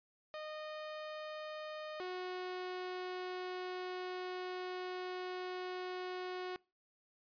sawtooth tone pair in turn, 615 / 365.7 Hz, D#5 / F#4, -20 / -20 cents, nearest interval major sixth, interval 900 cents, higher first, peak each -39 / -36 dBFS, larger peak second, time 0.34-2 / 2-6.56 s, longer second, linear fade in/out 0 ms, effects noise-tail reverb RT60 0.3 s tail -24 dB re dry + resampled to 11025 Hz

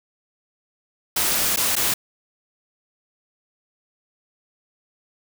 white noise with dropouts, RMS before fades -21 dBFS, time 1.16-1.94 s, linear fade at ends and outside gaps 5 ms, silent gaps 1.562-1.571 / 1.755-1.764 s, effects none

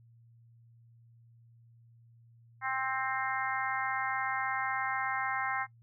harmonic tone, 263.6 Hz, C4, 13 cents sharp, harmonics 3 / 4 / 5 / 6 / 7 / 8, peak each -36 / -37 / -38 / -39 / -39 / -40 dBFS, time 2.61-5.67 s, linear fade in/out 50 ms, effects noise-tail reverb RT60 0.1 s tail -18 dB re dry + added 116 Hz sine -57 dBFS peak until 5.82 s

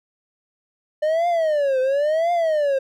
triangle tone with vibrato, 600 Hz, D5, 37 cents sharp, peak -15 dBFS, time 1.02-2.79 s, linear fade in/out 10 ms, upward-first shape triangle, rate 0.96 Hz, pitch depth 280 cents each way, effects none

